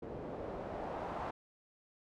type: noise with low-pass filter sweep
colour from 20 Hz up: white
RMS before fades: -42 dBFS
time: 0.02-1.31 s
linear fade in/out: 10 ms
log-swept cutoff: 450 to 910 Hz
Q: 1.6
effects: none